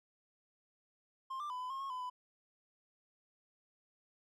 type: tone with pitch steps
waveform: triangle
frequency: 1058 / 1184 / 1001 / 1007 / 1073 / 1090 / 1009 / 999 Hz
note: C6 / D6 / B5 / B5 / C6 / C#6 / B5 / B5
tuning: +19 / +14 / +23 / +33 / +43 / -29 / +37 / +20 cents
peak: -37 dBFS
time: 1.3-2.1 s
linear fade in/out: 10 ms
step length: 100 ms
effects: none